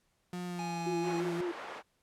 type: tone with pitch glide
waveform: 35% pulse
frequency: 178.4 to 169.95 Hz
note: F3 to F3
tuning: +37 to -47 cents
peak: -35 dBFS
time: 0.33-1.41 s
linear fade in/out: 2 ms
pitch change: -84 cents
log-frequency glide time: 0.45-0.84 s
type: harmonic tone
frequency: 832 Hz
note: G#5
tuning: 3 cents sharp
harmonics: 1 / 3 / 5 / 7 / 9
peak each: -38 / -48 / -52 / -55 / -57 dBFS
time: 0.59-1.2 s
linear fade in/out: 0 ms
type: tone with vibrato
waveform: sine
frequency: 349.2 Hz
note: F4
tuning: in tune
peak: -32 dBFS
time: 0.86-1.52 s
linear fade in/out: 10 ms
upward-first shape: sine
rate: 5.7 Hz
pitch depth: 49 cents each way
type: band-pass noise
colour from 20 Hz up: white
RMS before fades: -44 dBFS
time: 1.02-1.83 s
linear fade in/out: 50 ms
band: 400 to 1300 Hz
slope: 12 dB/octave
effects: pink hiss -75 dBFS RMS until 2.02 s + low-pass 12000 Hz 12 dB/octave